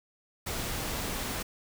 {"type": "noise", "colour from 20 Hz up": "pink", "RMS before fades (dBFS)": -34, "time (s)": [0.46, 1.43], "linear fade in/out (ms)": 10, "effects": []}